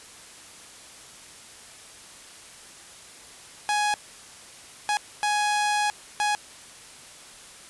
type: tone bursts at uneven times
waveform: sawtooth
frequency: 834 Hz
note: G#5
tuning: 7 cents sharp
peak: -18 dBFS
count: 4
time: 3.69-3.94 / 4.89-4.97 / 5.23-5.9 / 6.2-6.35 s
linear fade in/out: 0 ms
effects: white hiss -46 dBFS RMS until 7.69 s + resampled to 24000 Hz